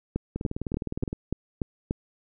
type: two click trains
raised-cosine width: 3 ms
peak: -13 / -17 dBFS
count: 7 / 16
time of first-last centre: 0.16-1.909 / 0.36-1.129 s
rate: 3.43 / 19.5 Hz
effects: none